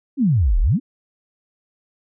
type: exponential two-way sweep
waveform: sine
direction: down then up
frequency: 303.9 to 33.87 to 303.9 Hz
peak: -13 dBFS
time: 0.17-0.8 s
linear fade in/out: 50 ms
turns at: 0.6 s
effects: none